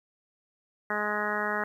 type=harmonic tone; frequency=209.4 Hz; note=G#3; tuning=15 cents sharp; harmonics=1 / 2 / 3 / 4 / 5 / 6 / 7 / 8 / 9; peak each=-38 / -36 / -36 / -36 / -37 / -35 / -35 / -35 / -35 dBFS; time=0.9-1.64 s; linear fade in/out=2 ms; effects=10-bit